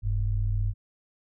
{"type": "tone pair together", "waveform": "sine", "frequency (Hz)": [42.51, 101.8], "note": ["F1", "G#2"], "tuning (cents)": [-46, -34], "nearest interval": "octave + minor third", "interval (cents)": 1512, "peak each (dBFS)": -26, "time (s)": [0.02, 0.74], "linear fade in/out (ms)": 50, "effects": []}